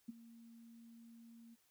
sine tone with ADSR envelope, 231 Hz, A#3, 16 cents flat, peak -40 dBFS, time 0.08-1.56 s, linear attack 12 ms, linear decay 19 ms, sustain -16 dB, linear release 27 ms, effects white hiss -75 dBFS RMS until 1.7 s

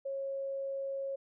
sine tone, 546 Hz, C#5, 26 cents flat, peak -34 dBFS, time 0.05-1.16 s, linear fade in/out 10 ms, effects none

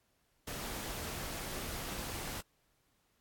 pink noise, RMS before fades -41 dBFS, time 0.47-2.41 s, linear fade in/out 5 ms, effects pink hiss -75 dBFS RMS until 3.2 s + AAC 64 kbps

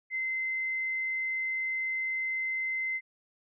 sine tone, 2066 Hz, C7, 22 cents flat, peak -29 dBFS, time 0.1-3.01 s, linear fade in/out 50 ms, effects none

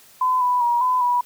sine tone with pitch steps, 1015 / 990 / 954 / 1008 / 976 Hz, B5 / B5 / A#5 / B5 / B5, +47 / +4 / +40 / +35 / -21 cents, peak -16 dBFS, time 0.21-1.21 s, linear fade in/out 5 ms, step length 200 ms, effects white hiss -50 dBFS RMS until 1.25 s

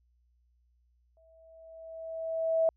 sine tone with exponential growth, 651 Hz, E5, 22 cents flat, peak -21 dBFS, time 1.17-2.69 s, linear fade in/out 1 ms, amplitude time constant 330 ms, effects added 60 Hz sine -66 dBFS peak until 2.76 s

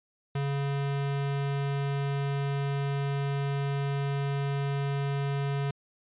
square tone, 140 Hz, C#3, 18 cents sharp, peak -28 dBFS, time 0.35-5.71 s, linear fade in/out 5 ms, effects resampled to 8000 Hz

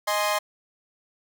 sawtooth chord, Ab major, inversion second, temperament equal, 622.3 / 830.6 / 1046.5 Hz, Eb5 / Ab5 / C6, 0 / 0 / 0 cents, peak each -22 / -25 / -23 dBFS, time 0.07-0.39 s, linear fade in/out 10 ms, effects none

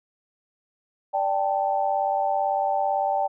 sine chord, D suspended fourth, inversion none, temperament just, 587.3 / 783.1 / 881 Hz, D5 / G5 / A5, 0 / -2 / +2 cents, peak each -27 / -23 / -28 dBFS, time 1.13-3.28 s, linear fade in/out 20 ms, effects none

